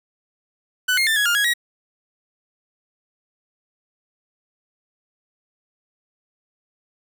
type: tone with pitch steps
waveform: 30% pulse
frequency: 1496 / 2133 / 1782 / 1671 / 1410 / 1659 / 1906 Hz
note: F#6 / C7 / A6 / G#6 / F6 / G#6 / A#6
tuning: +19 / +33 / +22 / +10 / +16 / -2 / +38 cents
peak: -14 dBFS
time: 0.88-1.538 s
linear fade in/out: 10 ms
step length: 94 ms
effects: none